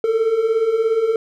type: beating tone pair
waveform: triangle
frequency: 434.5 / 451.5 Hz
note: A4 / A4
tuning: -22 / +45 cents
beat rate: 17 Hz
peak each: -20 / -14 dBFS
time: 0.04-1.16 s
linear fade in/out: 2 ms
effects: none